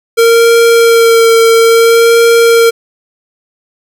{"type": "tone with vibrato", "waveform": "square", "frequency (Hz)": 460, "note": "A#4", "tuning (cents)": -23, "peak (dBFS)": -4, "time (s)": [0.17, 2.71], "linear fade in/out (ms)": 20, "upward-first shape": "sine", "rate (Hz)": 0.59, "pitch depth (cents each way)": 16, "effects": []}